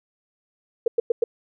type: tone bursts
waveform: sine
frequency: 466.2 Hz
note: A#4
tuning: in tune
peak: -15 dBFS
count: 4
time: 0.86-1.24 s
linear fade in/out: 5 ms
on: 20 ms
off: 100 ms
effects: none